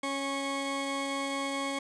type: tone pair together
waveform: 20% pulse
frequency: 275.9 / 1099 Hz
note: C#4 / C#6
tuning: -8 / -15 cents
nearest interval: 2 octaves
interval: 2393 cents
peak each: -28 / -30 dBFS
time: 0.03-1.79 s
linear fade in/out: 5 ms
effects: resampled to 22050 Hz + 10-bit